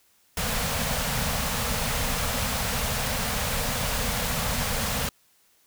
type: band-stop noise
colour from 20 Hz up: pink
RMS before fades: -27 dBFS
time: 0.37-5.09 s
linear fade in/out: 2 ms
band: 260 to 440 Hz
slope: 96 dB/octave
effects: white hiss -63 dBFS RMS until 5.66 s